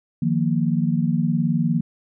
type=chord; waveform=sine; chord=Eb suspended second; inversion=none; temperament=just; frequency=155.56 / 175.01 / 233.3 Hz; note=Eb3 / F3 / Bb3; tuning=0 / +4 / +2 cents; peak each=-22 dBFS; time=0.22-1.81 s; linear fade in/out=5 ms; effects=none